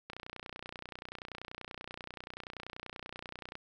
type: click train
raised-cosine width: 0.3 ms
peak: -26 dBFS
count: 106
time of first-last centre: 0.1-3.554 s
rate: 30.4 Hz
effects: none